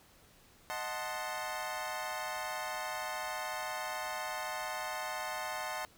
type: chord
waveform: 25% pulse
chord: D# diminished seventh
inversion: none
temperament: equal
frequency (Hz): 622.3 / 740 / 880 / 1046.5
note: D#5 / F#5 / A5 / C6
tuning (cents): 0 / 0 / 0 / 0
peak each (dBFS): -39 / -38 / -38 / -39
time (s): 0.7-5.85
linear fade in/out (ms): 0
effects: pink hiss -62 dBFS RMS until 5.97 s